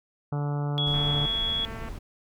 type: harmonic tone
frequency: 145.2 Hz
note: D3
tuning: 19 cents flat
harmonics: 1 / 2 / 3 / 4 / 5 / 6 / 7 / 8 / 9 / 10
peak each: -26 / -38 / -39 / -42 / -41 / -42 / -49 / -47 / -46 / -52 dBFS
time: 0.32-1.26 s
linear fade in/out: 5 ms
type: tone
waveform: sine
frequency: 3354 Hz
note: G#7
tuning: 16 cents sharp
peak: -25 dBFS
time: 0.78-1.65 s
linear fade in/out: 0 ms
type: noise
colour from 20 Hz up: brown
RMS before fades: -36 dBFS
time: 0.86-1.99 s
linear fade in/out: 10 ms
type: click train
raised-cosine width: 0.5 ms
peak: -27 dBFS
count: 213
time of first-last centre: 0.94-1.886 s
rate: 224 Hz
effects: none